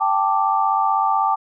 sine chord, G suspended second, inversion none, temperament equal, 784 / 880 / 1174.7 Hz, G5 / A5 / D6, 0 / 0 / 0 cents, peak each -20 dBFS, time 0-1.36 s, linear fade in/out 20 ms, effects none

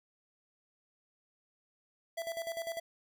square tone with tremolo, 665 Hz, E5, 15 cents sharp, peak -35 dBFS, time 2.17-2.8 s, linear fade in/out 10 ms, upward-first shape square, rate 10 Hz, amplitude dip 65%, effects none

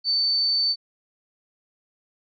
sine tone, 4536 Hz, C#8, 39 cents sharp, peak -19 dBFS, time 0.04-0.76 s, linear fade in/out 50 ms, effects none

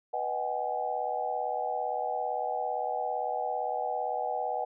sine chord, G# minor seventh, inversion first, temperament equal with one note detuned, 493.9 / 622.3 / 752.9 / 830.6 Hz, B4 / D#5 / F#5 / G#5, 0 / 0 / +30 / 0 cents, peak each -37 / -36 / -32 / -35 dBFS, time 0.13-4.65 s, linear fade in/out 10 ms, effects none

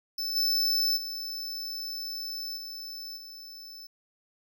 square tone with level steps, 5274 Hz, E8, in tune, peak -30 / -24 / -34 / -38 / -43 dBFS, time 0.18-3.87 s, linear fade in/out 5 ms, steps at 0.35 / 0.96 / 2.56 / 3.16 s, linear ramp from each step 20 ms, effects none

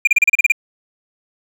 triangle tone bursts, 2403 Hz, D7, 39 cents sharp, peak -6 dBFS, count 9, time 0.05-0.521 s, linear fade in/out 5 ms, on 23 ms, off 33 ms, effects none

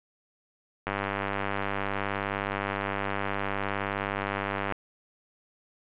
click train, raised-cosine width 0.5 ms, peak -14 dBFS, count 384, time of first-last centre 0.87-4.723 s, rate 99.4 Hz, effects resampled to 8000 Hz + 7-bit

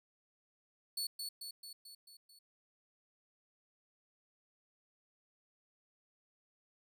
sawtooth tone with echo, 4428 Hz, C#8, 3 cents flat, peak -33 dBFS, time 0.97-1.07 s, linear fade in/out 5 ms, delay 220 ms, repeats 6, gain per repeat -4 dB, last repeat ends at 2.39 s, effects none

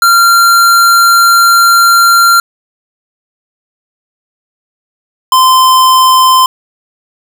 square tone pair in turn, 1380 / 1033.8 Hz, F6 / C6, -21 / -21 cents, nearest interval perfect fourth, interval 500 cents, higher first, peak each -4 dBFS, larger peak neither, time 0.02-2.4 / 5.32-6.46 s, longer first, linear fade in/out 2 ms, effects none

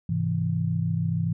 sine chord, Ab augmented, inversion none, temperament equal, 103.83 / 130.81 / 164.81 Hz, Ab2 / C3 / E3, 0 / 0 / 0 cents, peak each -28 / -30 / -25 dBFS, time 0.09-1.33 s, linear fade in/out 5 ms, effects none

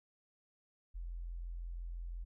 sine tone, 42.92 Hz, F1, 29 cents flat, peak -40 dBFS, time 0.94-2.25 s, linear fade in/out 20 ms, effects none

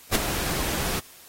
pink noise with ADSR envelope, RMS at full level -18 dBFS, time 0.11-1 s, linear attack 42 ms, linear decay 12 ms, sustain -10 dB, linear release 12 ms, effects white hiss -49 dBFS RMS until 1.28 s + AAC 48 kbps

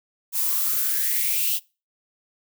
violet noise with high-pass filter sweep, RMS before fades -23 dBFS, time 0.32-1.6 s, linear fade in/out 50 ms, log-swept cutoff 850 to 3100 Hz, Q 5.8, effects noise-tail reverb RT60 0.3 s tail -23 dB re dry

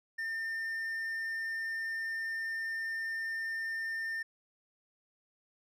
triangle tone, 1805 Hz, A6, 44 cents sharp, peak -32 dBFS, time 0.18-4.23 s, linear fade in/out 10 ms, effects none

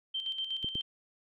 sine tone with tremolo, 3128 Hz, G7, 4 cents flat, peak -31 dBFS, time 0.14-0.82 s, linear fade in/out 10 ms, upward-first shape square, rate 8.2 Hz, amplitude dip 55%
clicks, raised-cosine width 3 ms, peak -27 dBFS, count 2, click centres 0.645 / 0.755 s
effects none

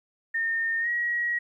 sine tone with pitch glide, 1824 to 1904.8 Hz, A#6 to A#6, -38 to +37 cents, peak -24 dBFS, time 0.34-1.39 s, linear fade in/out 10 ms, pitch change +75 cents, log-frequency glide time 0.8-0.89 s, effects 11-bit

